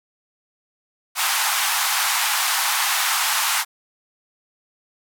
pink band-pass noise, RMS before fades -21 dBFS, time 1.15-3.65 s, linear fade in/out 50 ms, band 800 to 16000 Hz, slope 48 dB/octave, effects none

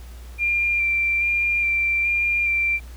sine tone with vibrato, 2377 Hz, D7, 20 cents sharp, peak -18 dBFS, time 0.38-2.8 s, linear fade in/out 50 ms, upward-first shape square, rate 1.2 Hz, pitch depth 15 cents each way, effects added 60 Hz sine -36 dBFS peak until 2.96 s + pink hiss -49 dBFS RMS until 2.96 s

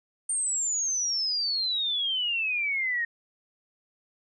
sine exponential sweep, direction down, 8900 to 1843 Hz, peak -25 dBFS, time 0.29-3.05 s, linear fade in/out 5 ms, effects none

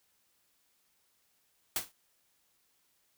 white noise with exponential decay, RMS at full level -28 dBFS, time 1.76-1.92 s, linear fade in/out 2 ms, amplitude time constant 33 ms, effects white hiss -73 dBFS RMS until 3.17 s

